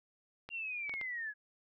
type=clicks; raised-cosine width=0.3 ms; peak=-29 dBFS; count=4; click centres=0.49 / 0.895 / 0.939 / 1.013 s
type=linear sweep; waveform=sine; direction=down; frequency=2794 to 1657 Hz; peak=-37 dBFS; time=0.5-1.34 s; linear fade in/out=50 ms
effects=none

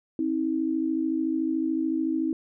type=tone pair together; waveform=sine; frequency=266.3 / 320 Hz; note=C4 / D#4; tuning=+31 / +49 cents; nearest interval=minor third; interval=318 cents; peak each=-28 / -25 dBFS; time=0.19-2.33 s; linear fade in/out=2 ms; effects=none

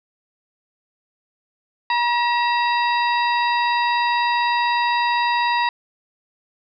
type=harmonic tone with a mistuned harmonic; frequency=956 Hz; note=A#5; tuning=43 cents sharp; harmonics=1 / 2 / 3 / 4 / 5; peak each=-18 / -24 / -28 / -30 / -32 dBFS; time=1.9-5.69 s; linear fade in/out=2 ms; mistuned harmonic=3; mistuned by=-110 cents; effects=none

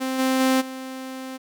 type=tone with level steps; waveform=sawtooth; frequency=261.6 Hz; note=C4; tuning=in tune; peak=-20 / -15 / -13 / -28 dBFS; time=0-1.38 s; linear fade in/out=20 ms; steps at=0.18 / 0.39 / 0.6 s; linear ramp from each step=20 ms; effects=none

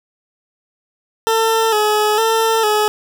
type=tone with vibrato; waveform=20% pulse; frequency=436.1 Hz; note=A4; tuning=15 cents flat; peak=-8 dBFS; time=1.27-2.88 s; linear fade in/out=0 ms; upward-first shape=square; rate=1.1 Hz; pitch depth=49 cents each way; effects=none

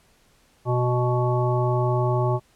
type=harmonic tone; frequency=123.47 Hz; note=B2; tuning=in tune; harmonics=1 / 3 / 5 / 7 / 9; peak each=-21 / -26 / -28 / -29 / -31 dBFS; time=0.65-2.4 s; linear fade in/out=50 ms; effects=pink hiss -60 dBFS RMS until 2.55 s + low-pass 12000 Hz 12 dB/octave

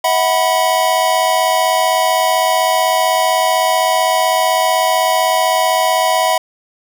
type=chord; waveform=square; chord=E suspended second; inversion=none; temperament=equal with one note detuned; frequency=644.2 / 740 / 987.8 Hz; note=E5 / F#5 / B5; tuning=-40 / 0 / 0 cents; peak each=-17 dBFS; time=0.04-6.38 s; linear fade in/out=5 ms; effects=none

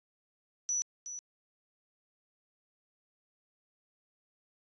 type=tone with echo; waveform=sine; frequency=5920 Hz; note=F#8; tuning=in tune; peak=-29 dBFS; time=0.69-0.82 s; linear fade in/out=0 ms; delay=370 ms; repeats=1; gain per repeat=-10 dB; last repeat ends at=1.19 s; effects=resampled to 16000 Hz

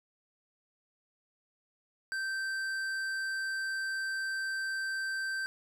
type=tone with tanh clipping; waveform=sine; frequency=1559 Hz; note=G6; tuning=10 cents flat; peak=-34 dBFS; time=2.12-5.46 s; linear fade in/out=0 ms; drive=12 dB; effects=none

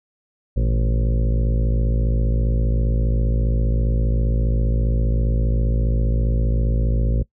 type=harmonic tone with a mistuned harmonic; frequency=55 Hz; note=A1; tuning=in tune; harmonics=1 / 2 / 3 / 4 / 5 / 6 / 7 / 8 / 9 / 10; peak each=-17 / -23 / -33 / -30 / -37 / -39 / -37 / -40 / -36 / -37 dBFS; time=0.56-7.23 s; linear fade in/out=10 ms; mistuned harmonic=2; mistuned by=+120 cents; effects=noise-tail reverb RT60 0.1 s tail -21 dB re dry

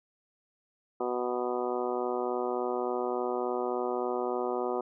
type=harmonic tone; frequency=123.47 Hz; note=B2; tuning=in tune; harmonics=2 / 3 / 4 / 5 / 6 / 7 / 8 / 9 / 10; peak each=-40 / -32 / -35 / -39 / -36 / -45 / -40 / -47 / -41 dBFS; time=1-4.81 s; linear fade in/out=5 ms; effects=none

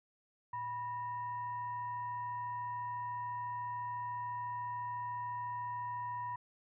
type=tone with frequency modulation; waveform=sine; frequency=980 Hz; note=B5; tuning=14 cents flat; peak=-37 dBFS; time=0.53-6.36 s; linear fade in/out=5 ms; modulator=866 Hz; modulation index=0.38; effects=none

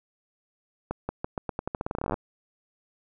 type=accelerating click train; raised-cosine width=1 ms; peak=-15 dBFS; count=22; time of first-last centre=0.91-2.142 s; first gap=180 ms; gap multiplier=0.86; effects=none

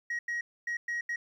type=tone bursts at uneven times; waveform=sine; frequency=1895 Hz; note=A#6; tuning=28 cents sharp; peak=-28 dBFS; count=5; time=0.1-0.19 / 0.28-0.41 / 0.67-0.77 / 0.88-1.01 / 1.09-1.16 s; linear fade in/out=5 ms; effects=tanh soft clip ceiling -29 dBFS + 11-bit

